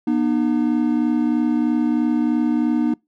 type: tone pair together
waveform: triangle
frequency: 240.8 / 303.9 Hz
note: B3 / D#4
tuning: -44 / -41 cents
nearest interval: major third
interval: 403 cents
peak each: -17 dBFS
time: 0.07-2.94 s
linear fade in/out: 5 ms
effects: noise-tail reverb RT60 0.2 s tail -25 dB re dry